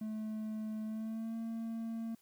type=tone with pitch glide; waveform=triangle; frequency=216.7 to 226.8 Hz; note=A3 to A#3; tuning=-26 to -47 cents; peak=-35 dBFS; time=0.01-2.15 s; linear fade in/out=5 ms; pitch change=+79 cents; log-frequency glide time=0.84-1.35 s; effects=white hiss -70 dBFS RMS until 2.21 s